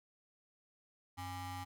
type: ring-modulated tone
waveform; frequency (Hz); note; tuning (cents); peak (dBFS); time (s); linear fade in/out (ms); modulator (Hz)
35% pulse; 363.3; F#4; -32; -37; 1.17-1.65; 20; 458
effects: none